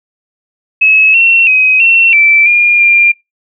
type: tone with pitch steps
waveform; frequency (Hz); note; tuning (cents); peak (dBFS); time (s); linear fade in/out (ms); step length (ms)
sine; 2577 / 2716 / 2528 / 2711 / 2329 / 2414 / 2393; E7 / F7 / D#7 / E7 / D7 / D7 / D7; -40 / -49 / +27 / +48 / -15 / +47 / +32; -4; 0.81-3.12; 10; 330
effects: noise-tail reverb RT60 0.2 s tail -22 dB re dry